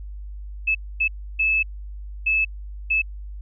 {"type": "tone bursts at uneven times", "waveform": "sine", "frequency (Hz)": 2609, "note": "E7", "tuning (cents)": -18, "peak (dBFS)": -17, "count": 5, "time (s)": [[0.67, 0.75], [1, 1.08], [1.39, 1.63], [2.26, 2.45], [2.9, 3.02]], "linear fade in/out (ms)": 10, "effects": ["added 50 Hz sine -32 dBFS peak until 3.41 s"]}